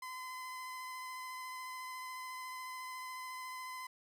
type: tone with vibrato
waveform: 30% pulse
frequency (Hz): 1022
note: C6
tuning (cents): -41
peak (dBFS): -40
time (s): 0.02-3.87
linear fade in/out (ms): 5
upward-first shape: sine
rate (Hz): 14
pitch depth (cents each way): 12
effects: none